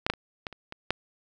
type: clicks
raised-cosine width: 0.3 ms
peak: -8 / -8 / -25 / -17 / -27 / -22 / -8 dBFS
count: 7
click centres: 0.065 / 0.1 / 0.137 / 0.468 / 0.527 / 0.724 / 0.906 s
effects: none